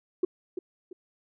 sine tone with echo, 363.4 Hz, F#4, 31 cents flat, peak -19 dBFS, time 0.23-0.25 s, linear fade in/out 5 ms, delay 340 ms, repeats 2, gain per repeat -10 dB, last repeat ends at 0.93 s, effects tanh soft clip ceiling -16 dBFS

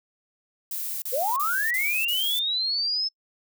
violet noise bursts, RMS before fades -31 dBFS, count 5, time 0.71-2.392 s, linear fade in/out 2 ms, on 310 ms, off 33 ms
sine linear sweep, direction up, 466.2 to 5274 Hz, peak -23 dBFS, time 1.12-3.09 s, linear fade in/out 20 ms
effects noise-tail reverb RT60 0.1 s tail -26 dB re dry

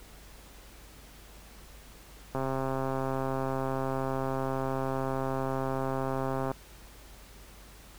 click train, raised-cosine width 1 ms, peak -18 dBFS, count 555, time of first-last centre 2.35-6.515 s, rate 133 Hz, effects added 50 Hz sine -51 dBFS peak until 7.98 s + pink hiss -53 dBFS RMS until 7.98 s

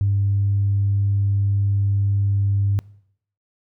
sine tone, 99.9 Hz, G2, 33 cents sharp, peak -15 dBFS, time 0.01-2.79 s, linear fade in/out 0 ms, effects noise-tail reverb RT60 0.7 s tail -24 dB re dry + tanh soft clip ceiling -11 dBFS

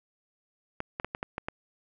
clicks, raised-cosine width 0.5 ms, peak -17 dBFS, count 7, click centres 0.804 / 0.999 / 1.046 / 1.149 / 1.229 / 1.381 / 1.485 s, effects none

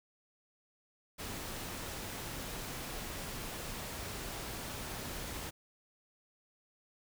pink noise, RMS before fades -42 dBFS, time 1.18-5.51 s, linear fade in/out 20 ms, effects none

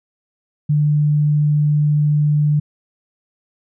sine tone, 148.8 Hz, D3, 23 cents sharp, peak -12 dBFS, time 0.69-2.6 s, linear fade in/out 10 ms, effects none

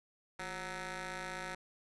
10% pulse ring-modulated tone, 191.3 Hz, G3, 42 cents flat, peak -29 dBFS, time 0.39-1.55 s, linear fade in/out 5 ms, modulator 1120 Hz, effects resampled to 24000 Hz

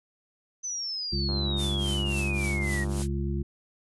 sine exponential sweep, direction down, 6130 to 1864.7 Hz, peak -30 dBFS, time 0.63-2.85 s, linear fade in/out 20 ms
harmonic tone, 69.3 Hz, C#2, in tune, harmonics 1 / 2 / 3 / 5, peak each -29 / -32 / -34 / -36 dBFS, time 1.12-3.43 s, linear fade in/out 10 ms
click train, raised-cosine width 1 ms, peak -26 dBFS, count 171, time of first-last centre 1.29-3.018 s, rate 98.4 Hz
blue noise with tremolo, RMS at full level -33 dBFS, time 1.56-3.08 s, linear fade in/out 50 ms, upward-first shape triangle, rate 3.6 Hz, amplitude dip 90%
effects resampled to 24000 Hz

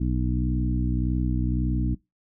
harmonic tone with a mistuned harmonic, 61.74 Hz, B1, in tune, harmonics 1 / 2 / 3 / 4 / 5, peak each -25 / -28 / -30 / -31 / -32 dBFS, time 0-1.95 s, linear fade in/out 10 ms, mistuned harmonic 1, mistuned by -24 cents, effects noise-tail reverb RT60 0.2 s tail -22 dB re dry

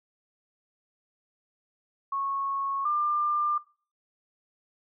sine tone pair in turn, 1100 / 1194.9 Hz, C#6 / D6, -14 / +30 cents, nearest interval minor second, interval 144 cents, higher second, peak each -27 / -23 dBFS, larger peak second, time 2.12-2.85 / 2.85-3.58 s, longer neither, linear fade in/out 5 ms, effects noise-tail reverb RT60 0.4 s tail -22 dB re dry

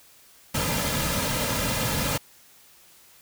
pink noise with comb filter, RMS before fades -26 dBFS, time 0.54-2.18 s, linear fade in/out 10 ms, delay 2.7 ms, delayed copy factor -0.65, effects white hiss -54 dBFS RMS until 3.21 s

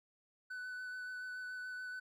triangle tone with vibrato, 1498 Hz, F#6, 21 cents sharp, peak -40 dBFS, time 0.5-2 s, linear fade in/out 10 ms, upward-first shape sine, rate 7 Hz, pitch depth 14 cents each way, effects none

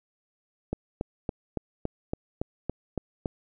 click train, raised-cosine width 2 ms, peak -15 dBFS, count 10, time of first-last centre 0.73-3.258 s, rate 3.56 Hz, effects none

